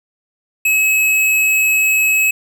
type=tone; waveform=square; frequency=2571 Hz; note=E7; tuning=44 cents flat; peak=-12 dBFS; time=0.65-2.31 s; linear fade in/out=5 ms; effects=none